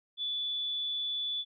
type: tone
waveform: sine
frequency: 3461 Hz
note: A7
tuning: 29 cents flat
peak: -31 dBFS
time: 0.17-1.45 s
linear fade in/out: 50 ms
effects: none